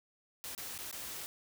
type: noise with dropouts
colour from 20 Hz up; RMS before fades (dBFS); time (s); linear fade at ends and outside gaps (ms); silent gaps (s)
white; -43; 0.44-1.26; 0; 0.549-0.578 / 0.778-0.788 / 0.912-0.927
effects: none